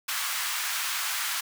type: high-pass noise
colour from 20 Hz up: pink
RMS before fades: -30 dBFS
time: 0.08-1.41 s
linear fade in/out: 10 ms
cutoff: 1100 Hz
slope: 24 dB/octave
effects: none